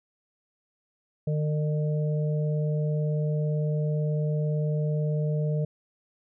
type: harmonic tone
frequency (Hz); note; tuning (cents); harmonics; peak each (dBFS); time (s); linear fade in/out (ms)
151.5; D#3; -46; 1 / 3 / 4; -24 / -34 / -36; 1.27-5.65; 5
effects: none